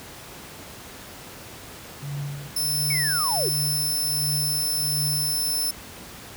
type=tone with tremolo; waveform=sine; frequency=142.3 Hz; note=C#3; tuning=46 cents sharp; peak=-26 dBFS; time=2.02-5.51 s; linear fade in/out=10 ms; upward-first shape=triangle; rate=1.4 Hz; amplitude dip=100%
type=tone; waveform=15% pulse; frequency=5300 Hz; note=E8; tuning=9 cents sharp; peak=-17 dBFS; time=2.56-5.71 s; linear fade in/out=5 ms
type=linear sweep; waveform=sine; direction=down; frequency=2279 to 330.9 Hz; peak=-25 dBFS; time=2.9-3.49 s; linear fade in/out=5 ms
effects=pink hiss -41 dBFS RMS until 6.36 s + high-pass 60 Hz 12 dB/octave